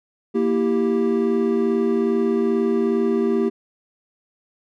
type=chord; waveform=triangle; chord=E diminished; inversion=second; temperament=equal; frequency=233.1 / 329.6 / 392 Hz; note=Bb3 / E4 / G4; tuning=0 / 0 / 0 cents; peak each=-19 / -23 / -18 dBFS; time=0.34-3.5 s; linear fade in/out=20 ms; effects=none